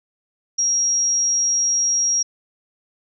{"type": "tone", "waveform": "sine", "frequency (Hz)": 5640, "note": "F8", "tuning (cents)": 16, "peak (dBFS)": -16, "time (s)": [0.58, 2.23], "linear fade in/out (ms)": 10, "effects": []}